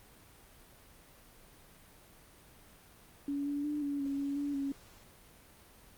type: tone with pitch steps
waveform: sine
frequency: 283.2 / 286.8 / 296.3 / 284.3 / 277.8 / 280.6 / 286.4 / 276.7 Hz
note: C#4 / D4 / D4 / C#4 / C#4 / C#4 / D4 / C#4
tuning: +37 / -41 / +15 / +44 / +4 / +21 / -43 / -3 cents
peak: -32 dBFS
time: 3.28-4.72 s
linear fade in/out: 2 ms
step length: 180 ms
effects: pink hiss -58 dBFS RMS until 5.97 s + Opus 32 kbps